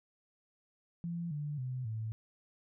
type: tone with pitch steps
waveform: sine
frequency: 170.4 / 147.49 / 127.66 / 110.49 Hz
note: F3 / D3 / C3 / A2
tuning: -42 / +8 / -42 / +8 cents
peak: -35 dBFS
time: 1.04-2.12 s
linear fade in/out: 0 ms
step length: 270 ms
effects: none